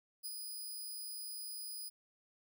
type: tone with ADSR envelope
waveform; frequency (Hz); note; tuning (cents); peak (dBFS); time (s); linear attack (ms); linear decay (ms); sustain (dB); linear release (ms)
5% pulse; 4965; D#8; -5; -33; 0.23-1.9; 25; 46; -3; 23
effects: none